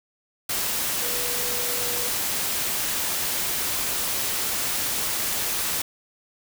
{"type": "tone in noise", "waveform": "sine", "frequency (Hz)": 486.6, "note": "B4", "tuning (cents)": -26, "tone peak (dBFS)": -35, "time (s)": [1.02, 2.08], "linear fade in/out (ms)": 5, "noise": "white", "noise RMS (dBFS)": -26, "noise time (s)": [0.49, 5.82], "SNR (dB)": -12, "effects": []}